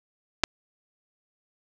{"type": "clicks", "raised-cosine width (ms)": 0.2, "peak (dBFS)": -4, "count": 2, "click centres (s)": [0.436, 0.439], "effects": []}